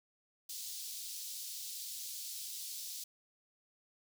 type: high-pass noise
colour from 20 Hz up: pink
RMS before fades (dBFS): -44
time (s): 0.49-3.04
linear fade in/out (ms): 5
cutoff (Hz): 4000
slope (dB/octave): 24
effects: none